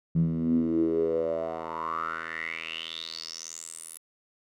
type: tone with band-pass filter sweep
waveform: 10% pulse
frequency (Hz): 81.7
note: E2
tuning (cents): -15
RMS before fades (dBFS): -30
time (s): 0.15-3.98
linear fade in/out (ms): 5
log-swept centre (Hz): 160 to 11000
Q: 8
effects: none